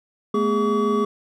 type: tone cluster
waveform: triangle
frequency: 214.8 / 241.2 / 412.2 / 1137 Hz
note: A3 / B3 / G#4 / C#6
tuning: -41 / -41 / -13 / +44 cents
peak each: -21 / -25 / -19 / -23 dBFS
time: 0.34-1.05 s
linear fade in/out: 5 ms
effects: none